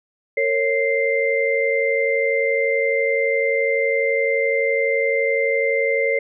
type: tone cluster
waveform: sine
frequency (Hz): 457.2 / 549 / 2089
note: A#4 / C#5 / C7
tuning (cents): -34 / -17 / -3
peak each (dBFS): -21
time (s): 0.37-6.19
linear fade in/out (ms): 5
effects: none